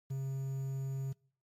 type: tone with quantisation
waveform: triangle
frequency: 134.9 Hz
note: C#3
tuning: 47 cents flat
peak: -32 dBFS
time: 0.1-1.13 s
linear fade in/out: 10 ms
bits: 10
effects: noise-tail reverb RT60 0.5 s tail -25 dB re dry + MP3 64 kbps